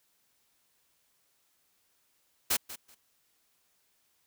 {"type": "noise with echo", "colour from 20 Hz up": "white", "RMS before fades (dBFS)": -27, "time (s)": [2.5, 2.57], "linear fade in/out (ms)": 10, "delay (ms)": 190, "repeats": 2, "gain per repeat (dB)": -15, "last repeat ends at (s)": 2.95, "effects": ["white hiss -72 dBFS RMS until 4.26 s"]}